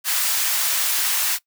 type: high-pass noise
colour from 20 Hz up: white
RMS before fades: -21 dBFS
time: 0.04-1.39 s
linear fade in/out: 50 ms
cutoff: 990 Hz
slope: 12 dB/octave
effects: noise-tail reverb RT60 0.1 s tail -20 dB re dry